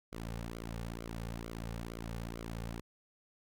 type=tone with flanger; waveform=sawtooth; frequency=57 Hz; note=A#1; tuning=38 cents flat; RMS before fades=-42 dBFS; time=0.12-2.81 s; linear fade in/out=10 ms; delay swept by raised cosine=1.1 to 3.1 ms; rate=2.2 Hz; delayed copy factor=-0.8; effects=none